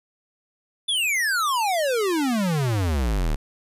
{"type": "exponential sweep", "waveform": "square", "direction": "down", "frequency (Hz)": [3552, 34.34], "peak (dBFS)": -21, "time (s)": [0.88, 3.36], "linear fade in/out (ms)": 10, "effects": ["resampled to 32000 Hz"]}